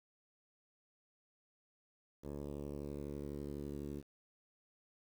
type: tone with low-pass filter sweep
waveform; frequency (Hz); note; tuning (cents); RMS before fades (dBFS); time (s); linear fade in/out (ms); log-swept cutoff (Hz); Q
10% pulse; 72; D2; -34; -44; 2.22-4.03; 50; 610 to 360; 1.7
effects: 10-bit